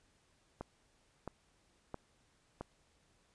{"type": "click train", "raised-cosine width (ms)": 1, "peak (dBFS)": -27, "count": 4, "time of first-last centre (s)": [0.61, 2.61], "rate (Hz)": 1.5, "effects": ["pink hiss -72 dBFS RMS until 3.34 s", "resampled to 22050 Hz"]}